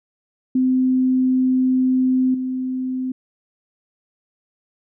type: tone with level steps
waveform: sine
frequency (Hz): 257.4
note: C4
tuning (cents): -28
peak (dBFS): -14 / -21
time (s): 0.55-3.12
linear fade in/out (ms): 5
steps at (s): 2.34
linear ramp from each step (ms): 5
effects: none